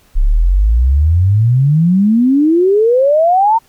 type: exponential sweep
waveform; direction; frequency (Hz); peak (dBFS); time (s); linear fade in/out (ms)
sine; up; 32 to 932.3; -7; 0.15-3.59; 20
effects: pink hiss -51 dBFS RMS until 3.68 s